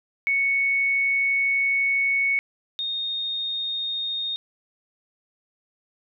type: tone pair in turn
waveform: sine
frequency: 2217 / 3693 Hz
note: C#7 / A#7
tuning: 0 / -17 cents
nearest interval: major sixth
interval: 883 cents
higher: second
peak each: -19 / -25 dBFS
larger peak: first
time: 0.27-2.39 / 2.79-4.36 s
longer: first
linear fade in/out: 0 ms
effects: none